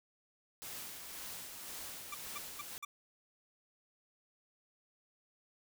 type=noise with tremolo; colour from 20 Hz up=white; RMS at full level=-45 dBFS; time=0.62-2.78 s; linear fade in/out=0 ms; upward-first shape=sine; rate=1.9 Hz; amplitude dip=35%
type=tone bursts; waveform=25% pulse; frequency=1174.7 Hz; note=D6; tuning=in tune; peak=-37 dBFS; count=4; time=2.12-2.85 s; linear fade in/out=5 ms; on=25 ms; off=210 ms
effects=none